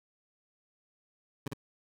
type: tone with echo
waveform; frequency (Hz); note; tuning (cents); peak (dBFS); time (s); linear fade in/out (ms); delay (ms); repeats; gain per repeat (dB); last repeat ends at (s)
20% pulse; 138.59; C#3; 0; -28; 1.46-1.48; 5; 55; 1; -2; 1.535
effects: none